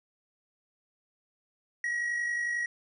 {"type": "tone with amplitude modulation", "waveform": "triangle", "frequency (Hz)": 1908, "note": "A#6", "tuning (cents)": 40, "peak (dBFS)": -25, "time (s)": [1.84, 2.66], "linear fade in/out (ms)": 2, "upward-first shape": "sine", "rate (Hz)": 51.1, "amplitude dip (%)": 40, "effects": ["resampled to 24000 Hz"]}